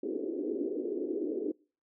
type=band-pass noise; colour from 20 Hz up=white; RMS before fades=-34 dBFS; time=0.03-1.52 s; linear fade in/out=5 ms; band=280 to 430 Hz; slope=48 dB/octave; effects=noise-tail reverb RT60 0.4 s tail -25 dB re dry